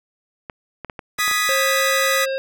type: clicks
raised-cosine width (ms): 0.5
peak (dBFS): -16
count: 7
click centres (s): 0.498 / 0.847 / 0.898 / 0.992 / 1.188 / 1.279 / 1.313
type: chord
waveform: sawtooth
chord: G# minor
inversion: second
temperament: equal with one note detuned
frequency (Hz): 1244.5 / 1676.6 / 1975.5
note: D#6 / G#6 / B6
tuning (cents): 0 / +16 / 0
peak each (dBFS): -18 / -23 / -17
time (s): 1.18-2.26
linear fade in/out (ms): 20
type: harmonic tone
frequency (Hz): 535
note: C5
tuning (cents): +38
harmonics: 1 / 3 / 5 / 7 / 9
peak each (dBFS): -21 / -31 / -35 / -38 / -40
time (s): 1.49-2.38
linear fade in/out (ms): 0
effects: none